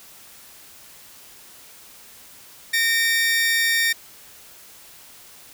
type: tone pair together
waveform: sawtooth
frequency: 1837.4 / 2315 Hz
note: A#6 / D7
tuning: -25 / -25 cents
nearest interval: major third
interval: 400 cents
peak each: -15 / -22 dBFS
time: 2.73-3.93 s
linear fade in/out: 10 ms
effects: white hiss -46 dBFS RMS until 5.53 s